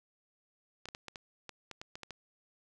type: clicks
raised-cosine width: 0.2 ms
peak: -26 dBFS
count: 11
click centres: 0.856 / 0.887 / 0.949 / 1.083 / 1.158 / 1.493 / 1.713 / 1.815 / 1.955 / 2.033 / 2.107 s
effects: none